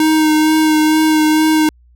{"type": "tone with vibrato", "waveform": "square", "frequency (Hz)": 311.1, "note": "D#4", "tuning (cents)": 0, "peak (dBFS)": -10, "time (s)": [0, 1.69], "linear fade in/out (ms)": 2, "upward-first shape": "sine", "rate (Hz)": 2.2, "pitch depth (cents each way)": 16, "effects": ["added 60 Hz sine -45 dBFS peak until 1.95 s"]}